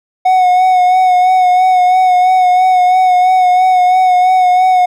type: tone with vibrato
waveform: triangle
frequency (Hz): 735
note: F#5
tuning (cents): -12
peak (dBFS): -4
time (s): 0.25-4.86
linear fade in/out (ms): 10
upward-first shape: sine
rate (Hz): 3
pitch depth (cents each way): 29
effects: none